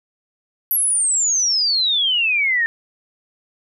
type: exponential sweep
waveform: sine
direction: down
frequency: 11840 to 1791 Hz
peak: -15 dBFS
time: 0.71-2.66 s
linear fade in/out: 0 ms
effects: none